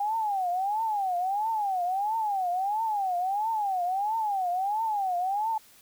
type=tone with vibrato; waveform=sine; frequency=797 Hz; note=G5; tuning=28 cents sharp; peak=-25 dBFS; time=0-5.58 s; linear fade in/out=5 ms; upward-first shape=triangle; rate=1.5 Hz; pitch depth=240 cents each way; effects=white hiss -56 dBFS RMS until 5.81 s